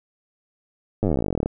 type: slowing click train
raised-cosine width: 2 ms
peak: -9 dBFS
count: 26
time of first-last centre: 1.03-1.46 s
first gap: 9 ms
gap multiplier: 1.05
effects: none